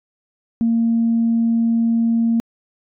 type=tone; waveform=sine; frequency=230 Hz; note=A#3; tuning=23 cents flat; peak=-13 dBFS; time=0.61-2.4 s; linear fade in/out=0 ms; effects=tanh soft clip ceiling -9 dBFS